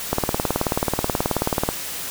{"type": "click train", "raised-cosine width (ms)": 1, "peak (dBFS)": -5, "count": 30, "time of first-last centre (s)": [0.13, 1.689], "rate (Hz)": 18.6, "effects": ["white hiss -30 dBFS RMS until 2.1 s"]}